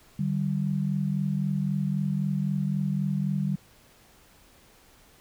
sine tone pair together, 149.28 / 193.1 Hz, D3 / G3, +29 / -26 cents, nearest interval major third, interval 445 cents, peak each -27 dBFS, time 0.19-3.56 s, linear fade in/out 5 ms, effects pink hiss -57 dBFS RMS until 5.2 s

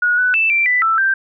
sine tone with pitch steps, 1452 / 1491 / 2645 / 2352 / 1987 / 1327 / 1570 Hz, F#6 / F#6 / E7 / D7 / B6 / E6 / G6, -33 / +13 / +5 / +2 / +10 / +11 / +2 cents, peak -12 dBFS, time 0.02-1.14 s, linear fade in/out 5 ms, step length 160 ms, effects none

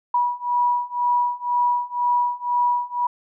sine beating tone pair, 971 / 973 Hz, B5 / B5, -30 / -26 cents, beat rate 2 Hz, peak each -22 / -21 dBFS, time 0.14-3.07 s, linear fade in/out 5 ms, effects none

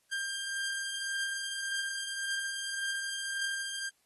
sawtooth beating tone pair, 1592 / 1593.8 Hz, G6 / G6, +26 / +28 cents, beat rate 1.8 Hz, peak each -38 / -31 dBFS, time 0.11-3.9 s, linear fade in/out 20 ms, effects white hiss -72 dBFS RMS until 4.05 s + AAC 32 kbps

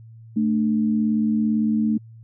sine tone pair together, 220 / 297.8 Hz, A3 / D4, 0 / +24 cents, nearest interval perfect fourth, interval 524 cents, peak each -18 / -26 dBFS, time 0.36-1.98 s, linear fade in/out 10 ms, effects added 113 Hz sine -41 dBFS peak until 2.23 s

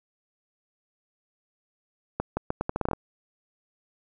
accelerating click train, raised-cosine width 1 ms, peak -12 dBFS, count 11, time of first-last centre 2.2-2.933 s, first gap 170 ms, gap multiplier 0.79, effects none

